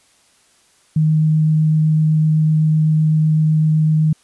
sine tone with vibrato, 155.8 Hz, D#3, 3 cents sharp, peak -11 dBFS, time 0.96-4.13 s, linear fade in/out 5 ms, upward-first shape triangle, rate 7.9 Hz, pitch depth 8 cents each way, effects white hiss -55 dBFS RMS until 4.23 s + resampled to 24000 Hz

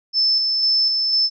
sine tone with tremolo, 5270 Hz, E8, 1 cent flat, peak -14 dBFS, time 0.13-1.3 s, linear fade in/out 50 ms, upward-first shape square, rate 2 Hz, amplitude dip 30%, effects none

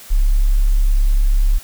sine tone, 34.65 Hz, C#1, in tune, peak -10 dBFS, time 0.1-1.59 s, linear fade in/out 20 ms, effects white hiss -39 dBFS RMS until 1.63 s

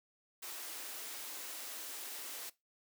white high-pass noise, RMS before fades -45 dBFS, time 0.42-2.5 s, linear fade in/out 10 ms, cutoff 260 Hz, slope 48 dB/octave, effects noise-tail reverb RT60 0.2 s tail -19 dB re dry

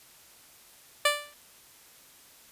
10% pulse tone with exponential decay, 587 Hz, D5, 1 cent flat, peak -10 dBFS, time 1.05-1.34 s, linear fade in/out 5 ms, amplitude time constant 63 ms, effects white hiss -55 dBFS RMS until 2.51 s + resampled to 32000 Hz

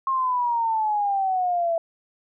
sine exponential sweep, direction down, 1077 to 659.3 Hz, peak -20 dBFS, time 0.07-1.78 s, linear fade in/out 2 ms, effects none

